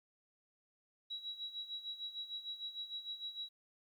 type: tone with tremolo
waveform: sine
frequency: 3884 Hz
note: B7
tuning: 30 cents flat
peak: -39 dBFS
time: 1.1-3.49 s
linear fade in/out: 10 ms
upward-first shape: sine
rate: 6.6 Hz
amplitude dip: 75%
effects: 12-bit

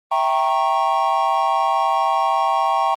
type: chord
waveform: triangle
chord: E diminished seventh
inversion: none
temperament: equal with one note detuned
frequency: 659.3 / 784 / 932.3 / 1096.6 Hz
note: E5 / G5 / Bb5 / Db6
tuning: 0 / 0 / 0 / -19 cents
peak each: -23 / -18 / -20 / -19 dBFS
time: 0.11-2.95 s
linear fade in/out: 10 ms
effects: Opus 24 kbps

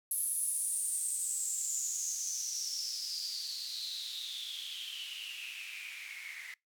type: noise with band-pass filter sweep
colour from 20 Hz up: blue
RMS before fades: -38 dBFS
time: 0.11-6.54 s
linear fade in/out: 2 ms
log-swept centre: 11000 to 2000 Hz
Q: 9.4
effects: noise-tail reverb RT60 0.2 s tail -24 dB re dry

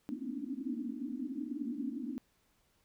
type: band-pass noise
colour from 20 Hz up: white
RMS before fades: -39 dBFS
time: 0.09-2.18 s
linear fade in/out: 0 ms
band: 230 to 300 Hz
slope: 96 dB/octave
effects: pink hiss -73 dBFS RMS until 2.84 s

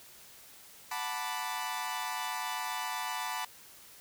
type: chord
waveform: sawtooth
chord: B minor seventh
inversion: second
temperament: equal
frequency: 740 / 880 / 987.8 / 1174.7 Hz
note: F#5 / A5 / B5 / D6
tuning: 0 / 0 / 0 / 0 cents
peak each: -38 / -35 / -34 / -38 dBFS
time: 0.91-3.45 s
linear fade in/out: 5 ms
effects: white hiss -54 dBFS RMS until 4 s

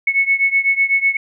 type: beating tone pair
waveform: sine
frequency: 2200 / 2208 Hz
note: C#7 / C#7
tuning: -14 / -7 cents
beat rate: 8 Hz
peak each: -15 / -17 dBFS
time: 0.07-1.17 s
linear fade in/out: 5 ms
effects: none

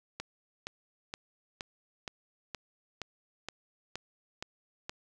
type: click train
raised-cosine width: 0.2 ms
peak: -20 dBFS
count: 11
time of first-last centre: 0.2-4.895 s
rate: 2.13 Hz
effects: none

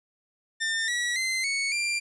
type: tone with pitch steps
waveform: sawtooth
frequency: 1801 / 1930.3 / 2069 / 2217 / 2376 Hz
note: A6 / B6 / C7 / C#7 / D7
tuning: +40 / -40 / -20 / 0 / +20 cents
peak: -22 dBFS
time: 0.6-2 s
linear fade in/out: 20 ms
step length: 280 ms
effects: resampled to 22050 Hz + 10-bit

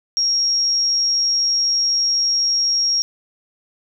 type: tone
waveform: sine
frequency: 5588 Hz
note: F8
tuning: in tune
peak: -15 dBFS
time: 0.17-3.02 s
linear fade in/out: 0 ms
effects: none

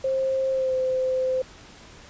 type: tone with pitch glide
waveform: sine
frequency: 530 to 517 Hz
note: C5 to C5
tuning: +22 to -21 cents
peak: -21 dBFS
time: 0.04-1.42 s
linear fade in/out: 5 ms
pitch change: -43 cents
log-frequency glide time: 0.51-0.75 s
effects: pink hiss -47 dBFS RMS until 2.09 s + resampled to 16000 Hz

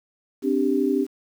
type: chord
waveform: sine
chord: C suspended second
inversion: none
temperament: just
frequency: 261.6 / 294.3 / 392.4 Hz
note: C4 / D4 / G4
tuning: 0 / +4 / +2 cents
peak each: -23 dBFS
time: 0.42-1.07 s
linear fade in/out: 50 ms
effects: 8-bit

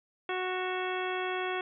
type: harmonic tone with a mistuned harmonic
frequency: 368.5 Hz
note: F#4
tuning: 7 cents flat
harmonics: 1 / 2 / 3 / 4 / 5 / 6 / 7 / 9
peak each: -34 / -37 / -39 / -40 / -41 / -42 / -42 / -44 dBFS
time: 0.29-1.61 s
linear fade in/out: 2 ms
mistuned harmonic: 7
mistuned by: +56 cents
effects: none

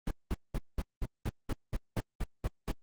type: noise bursts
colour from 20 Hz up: brown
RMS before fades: -31 dBFS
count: 12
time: 0.07-2.714 s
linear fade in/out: 2 ms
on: 37 ms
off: 200 ms
effects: Opus 24 kbps

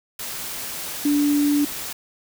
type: tone in noise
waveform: sine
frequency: 290.4 Hz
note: D4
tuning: 19 cents flat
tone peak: -16 dBFS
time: 1.05-1.65 s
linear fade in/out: 5 ms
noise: white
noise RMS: -31 dBFS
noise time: 0.19-1.93 s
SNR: +12 dB
effects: none

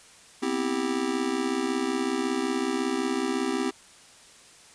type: chord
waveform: square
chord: C major seventh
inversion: third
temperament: just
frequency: 245.3 / 261.6 / 327 / 392.4 Hz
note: B3 / C4 / E4 / G4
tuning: -12 / 0 / -14 / +2 cents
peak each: -36 / -30 / -32 / -31 dBFS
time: 0.42-3.71 s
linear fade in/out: 10 ms
effects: white hiss -52 dBFS RMS until 4.74 s + resampled to 22050 Hz

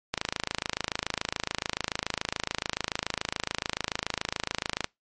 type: click train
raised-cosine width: 0.2 ms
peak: -9 dBFS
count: 128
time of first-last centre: 0.14-4.844 s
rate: 27 Hz
effects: noise-tail reverb RT60 0.2 s tail -25 dB re dry + MP3 48 kbps

